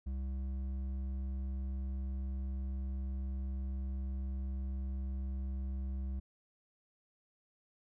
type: tone with hard clipping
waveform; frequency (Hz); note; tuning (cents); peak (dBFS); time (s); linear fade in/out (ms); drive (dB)
sine; 66; C2; +16; -37; 0.06-6.2; 10; 7
effects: none